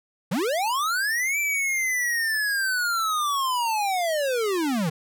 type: linear two-way sweep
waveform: square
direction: up then down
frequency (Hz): 146.83 to 2349 to 146.83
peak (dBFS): -23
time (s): 0.31-4.9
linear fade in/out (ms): 10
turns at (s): 1.39
effects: none